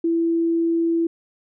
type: tone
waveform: sine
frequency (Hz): 333.1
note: E4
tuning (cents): +18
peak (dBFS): -17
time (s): 0.04-1.07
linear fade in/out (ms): 5
effects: none